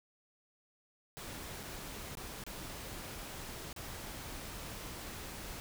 pink noise with dropouts, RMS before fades -45 dBFS, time 1.17-5.6 s, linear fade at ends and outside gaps 0 ms, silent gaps 1.631-1.635 / 2.152-2.172 / 2.438-2.465 / 3.729-3.763 s, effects none

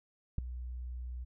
sine tone with ADSR envelope, 61.6 Hz, B1, 4 cents flat, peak -22 dBFS, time 0.38-1.25 s, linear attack 4 ms, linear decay 4 ms, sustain -16 dB, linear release 18 ms, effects none

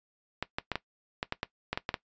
clicks, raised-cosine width 0.3 ms, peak -14 dBFS, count 11, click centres 0.426 / 0.585 / 0.717 / 0.756 / 1.229 / 1.324 / 1.431 / 1.73 / 1.775 / 1.891 / 1.942 s, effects noise-tail reverb RT60 0.1 s tail -18 dB re dry + resampled to 16000 Hz

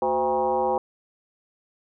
sine tone with frequency modulation, 659.3 Hz, E5, in tune, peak -20 dBFS, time 0.02-0.78 s, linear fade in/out 2 ms, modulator 145 Hz, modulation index 2.1, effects none

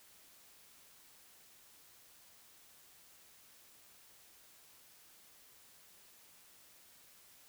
silence, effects white hiss -62 dBFS RMS until 7.48 s

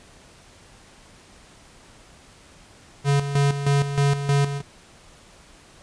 square tone with tremolo, 141.3 Hz, C#3, 34 cents sharp, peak -17 dBFS, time 3.04-4.62 s, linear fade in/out 50 ms, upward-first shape square, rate 3.2 Hz, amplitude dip 65%, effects pink hiss -50 dBFS RMS until 5.82 s + resampled to 22050 Hz

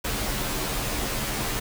pink noise with comb filter, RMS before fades -28 dBFS, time 0.04-1.6 s, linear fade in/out 10 ms, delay 12 ms, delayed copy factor -0.95, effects none

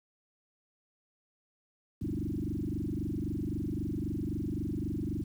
sine tone with frequency modulation, 197.4 Hz, G3, 12 cents sharp, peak -31 dBFS, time 2.01-5.24 s, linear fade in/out 10 ms, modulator 23.8 Hz, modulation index 5.7, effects 10-bit

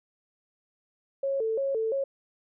sine tone with vibrato, 493.5 Hz, B4, 1 cent flat, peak -25 dBFS, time 1.23-2.04 s, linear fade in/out 5 ms, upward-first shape square, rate 2.9 Hz, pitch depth 180 cents each way, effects none

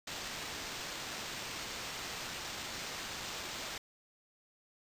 white noise with sample-and-hold, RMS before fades -42 dBFS, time 0.07-3.78 s, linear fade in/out 5 ms, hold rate 11025 Hz, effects resampled to 32000 Hz

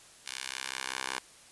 10% pulse tone with high-pass filter sweep, 65.2 Hz, C2, 5 cents flat, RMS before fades -38 dBFS, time 0.26-1.19 s, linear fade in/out 5 ms, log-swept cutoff 2700 to 1000 Hz, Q 0.74, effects white hiss -55 dBFS RMS until 1.51 s + resampled to 24000 Hz

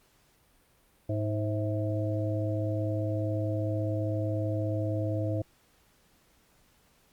harmonic tone with a mistuned harmonic, 105.5 Hz, G#2, 28 cents sharp, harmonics 1 / 3 / 5 / 6, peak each -29 / -34 / -36 / -37 dBFS, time 1.09-5.42 s, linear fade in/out 5 ms, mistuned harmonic 6, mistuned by +52 cents, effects pink hiss -65 dBFS RMS until 7.12 s + Opus 48 kbps

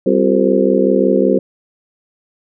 harmonic tone with a mistuned harmonic, 65.41 Hz, C2, in tune, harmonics 3 / 4 / 5 / 6 / 7 / 8, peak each -17 / -17 / -17 / -17 / -17 / -17 dBFS, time 0.06-1.39 s, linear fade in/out 5 ms, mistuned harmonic 5, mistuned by +120 cents, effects none

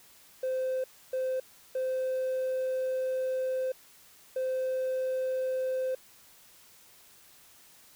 triangle tone bursts at uneven times, 518 Hz, C5, 17 cents flat, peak -25 dBFS, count 4, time 0.43-0.84 / 1.13-1.4 / 1.75-3.72 / 4.36-5.95 s, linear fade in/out 5 ms, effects tanh soft clip ceiling -23 dBFS + white hiss -57 dBFS RMS until 7.95 s

